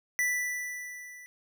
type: tone with level ramp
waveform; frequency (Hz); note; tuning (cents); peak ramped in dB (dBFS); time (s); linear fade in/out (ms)
square; 1975.5; B6; 0; -25 to -47; 0.19-1.26; 0
effects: none